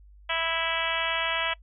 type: harmonic tone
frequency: 329 Hz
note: E4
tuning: 3 cents flat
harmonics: 2 / 3 / 4 / 5 / 6 / 7 / 8 / 9 / 10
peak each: -34 / -34 / -34 / -34 / -34 / -34 / -34 / -34 / -34 dBFS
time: 0.29-1.54 s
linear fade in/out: 10 ms
effects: noise-tail reverb RT60 0.1 s tail -23 dB re dry + added 50 Hz sine -49 dBFS peak until 1.62 s